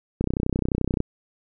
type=click train; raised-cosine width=3 ms; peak=-10 dBFS; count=26; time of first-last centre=0.21-1.004 s; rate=31.5 Hz; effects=none